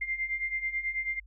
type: beating tone pair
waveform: sine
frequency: 2093 / 2102.2 Hz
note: C7 / C7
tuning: 0 / +8 cents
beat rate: 9.2 Hz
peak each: -35 / -31 dBFS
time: 0.01-1.2 s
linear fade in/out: 10 ms
effects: added 50 Hz sine -50 dBFS peak until 1.26 s